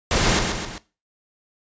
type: noise with echo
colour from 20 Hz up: pink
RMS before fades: -19 dBFS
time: 0.11-0.39 s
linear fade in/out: 0 ms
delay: 130 ms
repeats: 3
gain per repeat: -5 dB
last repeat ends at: 0.78 s
effects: noise-tail reverb RT60 0.3 s tail -18 dB re dry + resampled to 16000 Hz